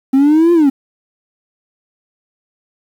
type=linear two-way sweep; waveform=triangle; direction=up then down; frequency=261.6 to 350.2 to 261.6 Hz; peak=-4 dBFS; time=0.13-0.7 s; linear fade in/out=10 ms; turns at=0.53 s; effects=tanh soft clip ceiling -1 dBFS + 7-bit